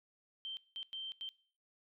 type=tone bursts at uneven times; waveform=sine; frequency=3129 Hz; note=G7; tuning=4 cents flat; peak=-40 dBFS; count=4; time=0.45-0.57 / 0.76-0.83 / 0.93-1.12 / 1.21-1.29 s; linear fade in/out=0 ms; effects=noise-tail reverb RT60 0.5 s tail -22 dB re dry